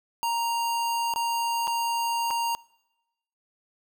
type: tone with dropouts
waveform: square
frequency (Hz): 932.3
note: A#5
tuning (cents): 0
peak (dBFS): -25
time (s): 0.23-2.55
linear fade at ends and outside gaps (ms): 0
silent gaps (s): 1.138-1.16 / 1.672-1.678 / 2.305-2.309
effects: noise-tail reverb RT60 1.0 s tail -24 dB re dry